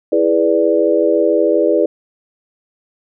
sine chord, E dominant seventh, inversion none, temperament equal, 329.6 / 415.3 / 493.9 / 587.3 Hz, E4 / G#4 / B4 / D5, 0 / 0 / 0 / 0 cents, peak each -16 dBFS, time 0.12-1.86 s, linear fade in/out 5 ms, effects none

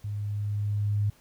sine tone with level ramp, 103.3 Hz, G#2, 9 cents flat, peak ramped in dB -30 to -22 dBFS, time 0.04-1.1 s, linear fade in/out 5 ms, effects pink hiss -60 dBFS RMS until 1.2 s

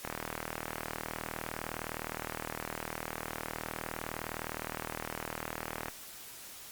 click train, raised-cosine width 0.5 ms, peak -20 dBFS, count 232, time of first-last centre 0.05-5.883 s, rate 39.6 Hz, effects white hiss -48 dBFS RMS until 6.71 s + Opus 48 kbps

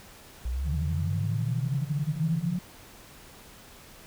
sine linear sweep, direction up, 57.8 to 180.9 Hz, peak -27 dBFS, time 0.45-2.59 s, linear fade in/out 5 ms
sine tone with vibrato, 151 Hz, D3, 48 cents sharp, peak -29 dBFS, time 0.64-2.58 s, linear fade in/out 50 ms, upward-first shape triangle, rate 12 Hz, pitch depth 240 cents each way
effects pink hiss -50 dBFS RMS until 4.06 s

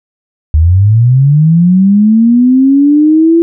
sine linear sweep, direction up, 73.42 to 338.8 Hz, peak -3 dBFS, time 0.54-3.42 s, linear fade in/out 0 ms, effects none

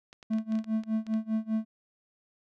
clicks, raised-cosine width 0.2 ms, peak -31 dBFS, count 11, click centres 0.129 / 0.228 / 0.335 / 0.385 / 0.522 / 0.554 / 0.589 / 0.643 / 0.836 / 1.067 / 1.139 s
triangle tone with tremolo, 220 Hz, A3, in tune, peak -22 dBFS, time 0.3-1.65 s, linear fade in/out 10 ms, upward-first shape sine, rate 5 Hz, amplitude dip 95%
effects none

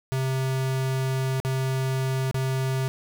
square tone with dropouts, 132 Hz, C3, 16 cents sharp, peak -24 dBFS, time 0.12-2.88 s, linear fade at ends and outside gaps 0 ms, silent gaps 1.401-1.449 / 2.312-2.344 s, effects none

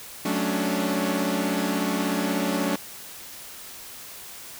sawtooth chord, D major seventh, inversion first, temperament equal with one note detuned, 185 / 217.5 / 277.2 / 293.7 Hz, F#3 / A3 / C#4 / D4, 0 / -20 / 0 / 0 cents, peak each -25 dBFS, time 0.25-2.76 s, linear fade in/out 5 ms, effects white hiss -41 dBFS RMS until 4.59 s

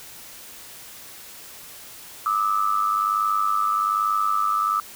sine tone pair together, 1192 / 1293.2 Hz, D6 / E6, +25 / -34 cents, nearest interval minor second, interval 141 cents, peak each -22 dBFS, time 2.26-4.8 s, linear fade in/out 2 ms, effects white hiss -42 dBFS RMS until 4.95 s

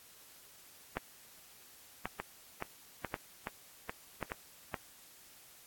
two click trains, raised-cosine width 0.5 ms, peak -20 / -19 dBFS, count 7 / 4, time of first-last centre 2.2-4.742 / 0.97-4.227 s, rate 2.36 / 0.921 Hz, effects white hiss -58 dBFS RMS until 5.66 s + AAC 64 kbps

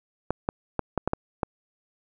clicks, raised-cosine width 1 ms, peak -10 dBFS, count 7, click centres 0.306 / 0.489 / 0.793 / 0.977 / 1.076 / 1.134 / 1.432 s, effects none

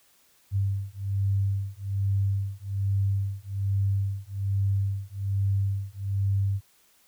sine beating tone pair, 98 / 99.2 Hz, G2 / G2, 0 / +21 cents, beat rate 1.2 Hz, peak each -27 dBFS, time 0.51-6.61 s, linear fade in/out 50 ms, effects white hiss -62 dBFS RMS until 7.07 s

